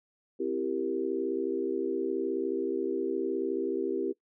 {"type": "chord", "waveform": "sine", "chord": "C dominant seventh", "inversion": "none", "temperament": "equal with one note detuned", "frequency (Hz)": [261.6, 332.9, 392, 466.2], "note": ["C4", "E4", "G4", "Bb4"], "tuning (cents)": [0, 17, 0, 0], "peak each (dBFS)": [-36, -33, -31, -36], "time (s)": [0.39, 4.13], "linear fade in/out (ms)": 20, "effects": ["noise-tail reverb RT60 0.1 s tail -20 dB re dry"]}